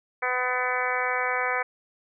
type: harmonic tone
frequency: 251.2 Hz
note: B3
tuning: 30 cents sharp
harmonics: 2 / 3 / 4 / 5 / 6 / 7 / 8 / 9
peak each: -32 / -32 / -32 / -32 / -32 / -32 / -32 / -32 dBFS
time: 0.22-1.63 s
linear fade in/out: 10 ms
effects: none